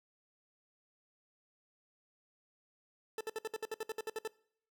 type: tone bursts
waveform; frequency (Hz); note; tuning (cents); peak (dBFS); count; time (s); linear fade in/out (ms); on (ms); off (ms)
40% pulse; 440.5; A4; +2; -35; 13; 3.18-4.276; 2; 28; 61
effects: noise-tail reverb RT60 0.6 s tail -22 dB re dry